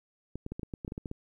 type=clicks; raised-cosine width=3 ms; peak=-24 dBFS; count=12; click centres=0.356 / 0.464 / 0.52 / 0.595 / 0.632 / 0.738 / 0.848 / 0.879 / 0.921 / 0.979 / 1.058 / 1.114 s; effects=11-bit